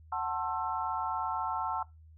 sine chord, F# half-diminished seventh, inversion none, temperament just, 740 / 888 / 1065.6 / 1332 Hz, F#5 / A5 / C6 / E6, 0 / +16 / +31 / +18 cents, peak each -37 / -34 / -37 / -37 dBFS, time 0.12-1.83 s, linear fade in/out 5 ms, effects noise-tail reverb RT60 0.2 s tail -20 dB re dry + added 79 Hz sine -52 dBFS peak until 2.17 s

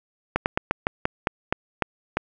slowing click train, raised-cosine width 0.5 ms, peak -5 dBFS, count 10, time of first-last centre 0.36-2.17 s, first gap 99 ms, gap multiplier 1.17, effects none

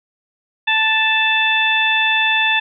harmonic tone, 880 Hz, A5, in tune, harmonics 1 / 2 / 3 / 4, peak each -21 / -18 / -17 / -20 dBFS, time 0.67-2.6 s, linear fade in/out 10 ms, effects none

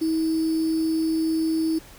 sine tone with sample-and-hold, 320.9 Hz, E4, 46 cents flat, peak -20 dBFS, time 0.01-1.79 s, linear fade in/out 10 ms, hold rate 4900 Hz, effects pink hiss -47 dBFS RMS until 1.98 s

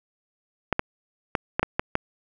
clicks, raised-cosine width 0.5 ms, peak -6 dBFS, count 7, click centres 0.727 / 0.794 / 1.352 / 1.595 / 1.63 / 1.795 / 1.954 s, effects none

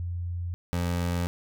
sine / 25% pulse tone pair in turn, 87.31 / 87.31 Hz, F2 / F2, 0 / 0 cents, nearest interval unison, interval 0 cents, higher neither, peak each -29 / -22 dBFS, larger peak second, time 0-0.54 / 0.73-1.27 s, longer neither, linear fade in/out 0 ms, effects none

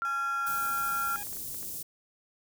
sine tone, 1376 Hz, F6, 26 cents flat, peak -28 dBFS, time 0.02-1.16 s, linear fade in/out 0 ms
20% pulse tone with pitch glide, 830.6 to 820.1 Hz, G#5 to G#5, 0 to -22 cents, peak -36 dBFS, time 0.05-1.23 s, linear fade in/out 0 ms, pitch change -22 cents, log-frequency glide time 0.31-0.65 s
white band-stop noise, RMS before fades -38 dBFS, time 0.46-1.83 s, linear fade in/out 10 ms, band 340 to 7700 Hz, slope 12 dB/octave
clicks, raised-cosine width 0.5 ms, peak -35 dBFS, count 8, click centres 0.667 / 0.779 / 0.962 / 1.27 / 1.329 / 1.369 / 1.545 / 1.629 s
effects none

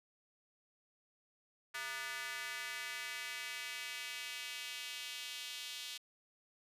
square tone with high-pass filter sweep, 134.3 Hz, C3, 46 cents sharp, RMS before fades -44 dBFS, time 1.74-5.98 s, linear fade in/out 10 ms, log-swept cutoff 1600 to 3300 Hz, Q 2, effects resampled to 32000 Hz

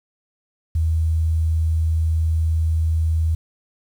sine tone, 80.5 Hz, E2, 41 cents flat, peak -16 dBFS, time 0.75-3.35 s, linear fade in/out 5 ms, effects 8-bit

